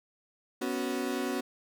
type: chord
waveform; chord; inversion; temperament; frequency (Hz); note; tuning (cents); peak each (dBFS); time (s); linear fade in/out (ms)
35% pulse; B suspended second; none; equal; 246.9 / 277.2 / 370; B3 / C#4 / F#4; 0 / 0 / 0; -33; 0.61-1.41; 10
effects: none